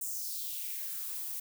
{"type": "noise with high-pass filter sweep", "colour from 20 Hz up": "violet", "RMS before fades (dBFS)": -38, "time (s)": [0.01, 1.4], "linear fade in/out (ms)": 5, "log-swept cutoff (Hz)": [8000, 590], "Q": 2.9, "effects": []}